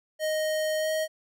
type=tone with pitch glide; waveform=square; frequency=622.3 to 628.8 Hz; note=D#5 to D#5; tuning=0 to +18 cents; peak=-26 dBFS; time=0.19-1.08 s; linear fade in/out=50 ms; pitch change=+18 cents; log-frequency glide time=0.79-0.89 s; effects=none